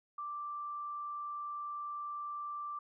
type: tone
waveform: sine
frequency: 1175 Hz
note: D6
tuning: 1 cent sharp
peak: -38 dBFS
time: 0.18-2.79 s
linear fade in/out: 5 ms
effects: none